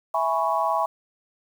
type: chord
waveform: sine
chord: C# minor seventh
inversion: first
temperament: equal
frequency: 659.3 / 830.6 / 987.8 / 1108.7 Hz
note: E5 / G#5 / B5 / C#6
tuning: 0 / 0 / 0 / 0 cents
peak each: -26 dBFS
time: 0.14-0.86 s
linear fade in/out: 5 ms
effects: 8-bit